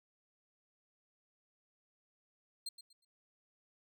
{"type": "tone with echo", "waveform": "30% pulse", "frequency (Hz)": 4200, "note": "C8", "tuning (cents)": 6, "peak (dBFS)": -36, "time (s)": [2.66, 2.69], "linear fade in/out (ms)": 5, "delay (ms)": 120, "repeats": 3, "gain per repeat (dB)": -12, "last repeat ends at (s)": 3.05, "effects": []}